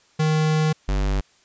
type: tone pair in turn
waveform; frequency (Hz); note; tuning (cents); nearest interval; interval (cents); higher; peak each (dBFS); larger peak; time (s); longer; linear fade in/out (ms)
square; 155.56 / 48.91; D#3 / G1; 0 / -3; octave + minor sixth; 2003; first; -18 / -20; first; 0.19-0.73 / 0.88-1.21; first; 10
effects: white hiss -58 dBFS RMS until 1.44 s + resampled to 16000 Hz